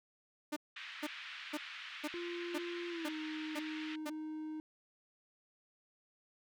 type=tone bursts; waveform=sawtooth; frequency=299.4 Hz; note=D4; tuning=33 cents sharp; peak=-32 dBFS; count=8; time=0.52-4.1 s; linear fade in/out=10 ms; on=45 ms; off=460 ms
type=band-pass noise; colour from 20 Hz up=white; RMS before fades=-48 dBFS; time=0.76-3.96 s; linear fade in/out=5 ms; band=1400 to 3200 Hz; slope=24 dB/octave
type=tone with pitch glide; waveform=triangle; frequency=346.6 to 310.6 Hz; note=F4 to D#4; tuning=-13 to -3 cents; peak=-38 dBFS; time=2.14-4.6 s; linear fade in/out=0 ms; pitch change=-190 cents; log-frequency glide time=2.9-3.13 s
effects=none